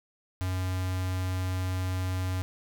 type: tone with notch filter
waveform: square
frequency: 92.5 Hz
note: F#2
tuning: in tune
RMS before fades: -30 dBFS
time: 0.41-2.42 s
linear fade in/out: 0 ms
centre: 400 Hz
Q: 1.4
effects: none